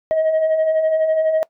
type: beating tone pair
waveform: sine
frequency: 623 / 635 Hz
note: D#5 / D#5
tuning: +2 / +35 cents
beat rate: 12 Hz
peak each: -22 / -13 dBFS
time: 0.11-1.43 s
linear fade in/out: 0 ms
effects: noise-tail reverb RT60 0.1 s tail -22 dB re dry + tanh soft clip ceiling -12 dBFS